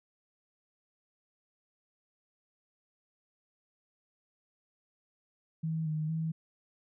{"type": "tone with pitch steps", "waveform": "sine", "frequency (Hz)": [160.5, 154.9, 160.9], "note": ["E3", "D#3", "E3"], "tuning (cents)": [-46, -7, -42], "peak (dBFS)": -30, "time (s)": [5.63, 6.32], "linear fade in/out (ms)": 10, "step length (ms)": 230, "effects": []}